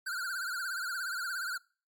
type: tone with vibrato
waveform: square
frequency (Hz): 1470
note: F#6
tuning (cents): -12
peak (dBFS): -34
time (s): 0.06-1.58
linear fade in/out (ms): 10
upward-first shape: triangle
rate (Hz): 17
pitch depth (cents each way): 140
effects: noise-tail reverb RT60 0.4 s tail -25 dB re dry + MP3 96 kbps